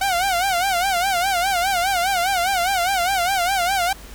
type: tone with vibrato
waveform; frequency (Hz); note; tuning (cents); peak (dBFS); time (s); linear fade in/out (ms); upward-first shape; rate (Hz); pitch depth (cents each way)
sawtooth; 740; F#5; 0; -14; 0.01-3.93; 5; sine; 4.9; 130
effects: added 50 Hz sine -40 dBFS peak until 4.14 s + pink hiss -42 dBFS RMS until 4.14 s